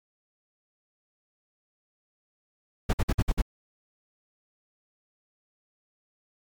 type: noise bursts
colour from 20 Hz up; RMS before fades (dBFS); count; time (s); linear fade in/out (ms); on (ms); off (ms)
brown; -21; 6; 2.89-3.419; 10; 44; 53
effects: MP3 96 kbps